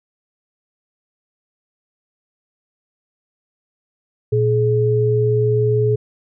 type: tone pair together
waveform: sine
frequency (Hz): 117.75 / 423.4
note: A#2 / G#4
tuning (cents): +18 / +33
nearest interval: octave + minor seventh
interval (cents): 2215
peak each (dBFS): -16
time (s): 4.32-5.96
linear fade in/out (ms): 10
effects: none